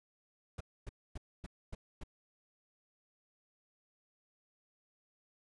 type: noise bursts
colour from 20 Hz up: brown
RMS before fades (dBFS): -42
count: 6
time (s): 0.58-2.036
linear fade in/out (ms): 5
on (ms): 26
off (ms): 260
effects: resampled to 24000 Hz